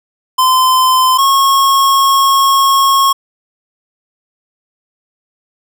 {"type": "tone pair in turn", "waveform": "square", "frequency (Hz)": [1030, 1091.2], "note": ["C6", "C#6"], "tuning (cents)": [-28, -28], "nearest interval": "minor second", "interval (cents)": 100, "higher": "second", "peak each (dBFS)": -8, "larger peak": "neither", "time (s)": [[0.38, 1.18], [1.18, 3.13]], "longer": "second", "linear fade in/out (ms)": 10, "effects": []}